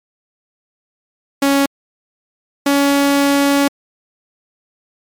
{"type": "tone pair in turn", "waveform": "sawtooth", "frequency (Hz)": [278, 281.4], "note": ["C#4", "C#4"], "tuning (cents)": [5, 26], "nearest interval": "unison", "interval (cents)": 21, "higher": "second", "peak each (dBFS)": -7, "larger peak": "neither", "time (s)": [[1.42, 1.66], [2.66, 3.68]], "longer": "second", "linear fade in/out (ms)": 5, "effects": ["MP3 96 kbps"]}